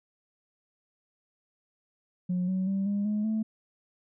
sine tone with pitch steps, 180.3 / 187.41 / 194.81 / 202.5 / 210.5 / 218.8 Hz, F#3 / F#3 / G3 / G#3 / G#3 / A3, -45 / +22 / -11 / -43 / +24 / -9 cents, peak -24 dBFS, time 2.29-3.43 s, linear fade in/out 10 ms, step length 190 ms, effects tanh soft clip ceiling -23 dBFS

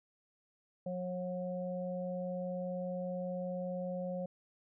harmonic tone, 181 Hz, F#3, 38 cents flat, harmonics 1 / 3 / 4, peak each -39 / -38 / -49 dBFS, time 0.86-4.26 s, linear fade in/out 5 ms, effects none

